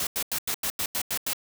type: noise bursts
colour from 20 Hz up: white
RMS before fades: -28 dBFS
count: 9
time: 0-1.333 s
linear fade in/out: 2 ms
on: 69 ms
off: 89 ms
effects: none